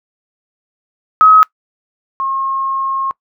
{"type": "tone pair in turn", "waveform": "sine", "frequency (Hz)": [1274, 1077.5], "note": ["D#6", "C#6"], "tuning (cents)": [41, -49], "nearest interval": "minor third", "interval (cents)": 290, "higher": "first", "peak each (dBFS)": [-3, -15], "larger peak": "first", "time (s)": [[1.21, 1.43], [2.2, 3.11]], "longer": "second", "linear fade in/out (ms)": 0, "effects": ["noise-tail reverb RT60 0.1 s tail -23 dB re dry"]}